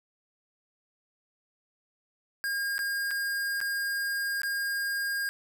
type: tone with dropouts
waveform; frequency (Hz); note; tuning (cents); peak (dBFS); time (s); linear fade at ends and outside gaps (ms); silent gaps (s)
square; 1618; G#6; -46; -29; 2.44-5.29; 0; 2.781-2.791 / 3.108-3.112 / 3.604-3.613 / 4.418-4.433
effects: none